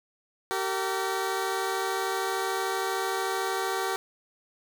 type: tone pair together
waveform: 15% pulse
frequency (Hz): 384.6 / 457.8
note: G4 / A#4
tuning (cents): -33 / -31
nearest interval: minor third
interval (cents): 302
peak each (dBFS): -22 / -26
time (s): 0.51-3.96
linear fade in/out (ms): 0
effects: none